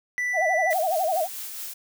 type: tone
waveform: triangle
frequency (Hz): 1975.5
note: B6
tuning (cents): 0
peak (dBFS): -22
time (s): 0.18-0.73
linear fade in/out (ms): 0
type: tone with vibrato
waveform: sine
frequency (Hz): 690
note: F5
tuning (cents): -21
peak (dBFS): -21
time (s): 0.33-1.28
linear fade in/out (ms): 50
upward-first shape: sine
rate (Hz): 12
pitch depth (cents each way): 190
type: noise with tremolo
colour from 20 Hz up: blue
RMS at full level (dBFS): -34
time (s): 0.7-1.74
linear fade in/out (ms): 10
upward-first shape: sine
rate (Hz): 4.6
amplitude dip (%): 30
effects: none